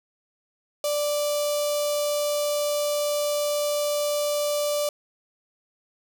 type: tone with notch filter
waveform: sawtooth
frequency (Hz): 587.3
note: D5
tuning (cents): 0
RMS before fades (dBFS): -25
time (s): 0.84-4.89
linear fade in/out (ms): 2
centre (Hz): 1700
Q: 0.51
effects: 9-bit